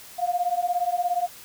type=beating tone pair; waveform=sine; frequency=700 / 717 Hz; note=F5 / F5; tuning=+4 / +45 cents; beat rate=17 Hz; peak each=-25 dBFS; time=0.18-1.28 s; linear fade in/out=20 ms; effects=white hiss -45 dBFS RMS until 1.44 s